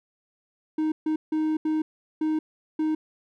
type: tone bursts at uneven times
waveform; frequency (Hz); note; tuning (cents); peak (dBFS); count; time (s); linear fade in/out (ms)
triangle; 311.6; D#4; +3; -20; 6; 0.78-0.92 / 1.06-1.16 / 1.32-1.57 / 1.65-1.82 / 2.21-2.39 / 2.79-2.95; 5
effects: none